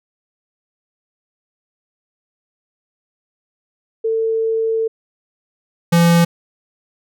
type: tone pair in turn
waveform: sine / square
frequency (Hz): 447.8 / 170.08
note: A4 / F3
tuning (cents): +30 / -46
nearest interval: octave + perfect fourth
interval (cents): 1676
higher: first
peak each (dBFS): -15 / -10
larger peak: second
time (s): 4.04-4.88 / 5.92-6.25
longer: first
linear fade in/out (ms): 10
effects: none